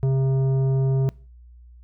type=tone with tanh clipping; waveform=sine; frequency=133.8 Hz; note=C3; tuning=39 cents sharp; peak=-19 dBFS; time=0.03-1.09 s; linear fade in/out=0 ms; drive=10 dB; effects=noise-tail reverb RT60 0.4 s tail -23 dB re dry + added 60 Hz sine -44 dBFS peak until 1.83 s